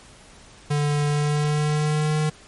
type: tone with pitch glide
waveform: square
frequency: 146.83 to 153.24 Hz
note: D3 to D#3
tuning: 0 to -26 cents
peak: -20 dBFS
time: 0.7-2.3 s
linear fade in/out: 10 ms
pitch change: +74 cents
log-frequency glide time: 1.07-2.19 s
effects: pink hiss -48 dBFS RMS until 2.47 s + MP3 48 kbps